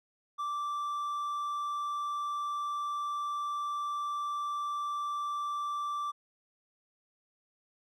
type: tone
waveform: triangle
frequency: 1170 Hz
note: D6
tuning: 7 cents flat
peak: -30 dBFS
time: 0.38-6.12 s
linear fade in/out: 20 ms
effects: none